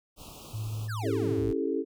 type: band-stop noise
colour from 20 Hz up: pink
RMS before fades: -46 dBFS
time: 0.16-0.9 s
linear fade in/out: 50 ms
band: 1300 to 2500 Hz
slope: 96 dB/octave
type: tone with pitch glide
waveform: sine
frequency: 108.5 to 107.13 Hz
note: A2 to A2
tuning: -24 to -46 cents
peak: -31 dBFS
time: 0.53-1.52 s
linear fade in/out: 20 ms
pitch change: -22 cents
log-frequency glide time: 0.86-1.23 s
type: exponential sweep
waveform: square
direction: down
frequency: 1821 to 35.63 Hz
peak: -37 dBFS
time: 0.88-1.54 s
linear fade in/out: 20 ms
type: chord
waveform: sine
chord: A dominant seventh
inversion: first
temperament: just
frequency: 275 / 330 / 396 / 440 Hz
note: C#4 / E4 / G4 / A4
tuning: -14 / +2 / +18 / 0 cents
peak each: -32 dBFS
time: 1.02-1.85 s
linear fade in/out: 50 ms
effects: none